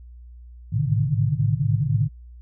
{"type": "tone cluster", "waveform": "sine", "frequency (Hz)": [105.9, 109.9, 129.3, 143.9, 153.8], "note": ["G#2", "A2", "C3", "D3", "D#3"], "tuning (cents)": [34, -2, -20, -35, -20], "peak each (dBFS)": -25, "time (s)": [0.72, 2.09], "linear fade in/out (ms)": 20, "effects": ["added 60 Hz sine -40 dBFS peak until 2.41 s"]}